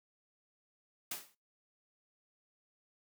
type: noise with exponential decay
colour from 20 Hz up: white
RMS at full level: -36 dBFS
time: 1.11-1.35 s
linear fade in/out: 5 ms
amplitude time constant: 51 ms
effects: noise-tail reverb RT60 0.2 s tail -19 dB re dry + high-pass 150 Hz 12 dB/octave